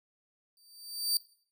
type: tone with exponential growth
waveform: sawtooth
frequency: 4639 Hz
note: D8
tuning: 22 cents flat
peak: -21 dBFS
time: 0.57-1.17 s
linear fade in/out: 1 ms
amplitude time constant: 130 ms
effects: noise-tail reverb RT60 0.5 s tail -19 dB re dry